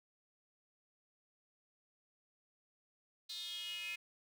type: tone with high-pass filter sweep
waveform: square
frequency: 193.2 Hz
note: G3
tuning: 25 cents flat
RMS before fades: -44 dBFS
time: 3.29-3.96 s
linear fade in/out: 10 ms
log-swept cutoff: 4000 to 2400 Hz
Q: 8.8
effects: none